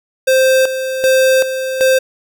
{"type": "tone with tremolo", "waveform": "square", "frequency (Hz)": 523.3, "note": "C5", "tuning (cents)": 0, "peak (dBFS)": -9, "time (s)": [0.27, 1.99], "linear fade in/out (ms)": 10, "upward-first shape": "square", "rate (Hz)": 1.3, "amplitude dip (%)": 65, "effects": []}